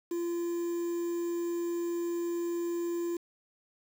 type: tone with quantisation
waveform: triangle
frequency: 343.1 Hz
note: F4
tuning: 31 cents flat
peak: -28 dBFS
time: 0.11-3.17 s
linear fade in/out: 5 ms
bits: 8
effects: none